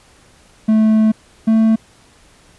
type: tone pair in turn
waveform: triangle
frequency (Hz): 218.1 / 222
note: A3 / A3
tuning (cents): -15 / +16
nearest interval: unison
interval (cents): 31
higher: second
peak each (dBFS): -7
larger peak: neither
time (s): 0.68-1.12 / 1.47-1.76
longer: first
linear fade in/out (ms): 10
effects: pink hiss -49 dBFS RMS until 2.58 s + resampled to 24000 Hz